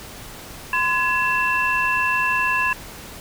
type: tone cluster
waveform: sine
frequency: 1025 / 1688 / 2683 Hz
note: C6 / G#6 / E7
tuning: -36 / +28 / +30 cents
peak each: -22 dBFS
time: 0.73-2.73 s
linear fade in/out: 2 ms
effects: pink hiss -38 dBFS RMS until 3.2 s